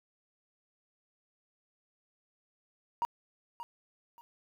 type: tone with echo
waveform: triangle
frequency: 944 Hz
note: A#5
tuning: 22 cents sharp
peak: -24 dBFS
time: 3.02-3.05 s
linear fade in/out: 0 ms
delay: 580 ms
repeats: 2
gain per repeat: -13 dB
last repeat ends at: 4.21 s
effects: tanh soft clip ceiling -24 dBFS + 11-bit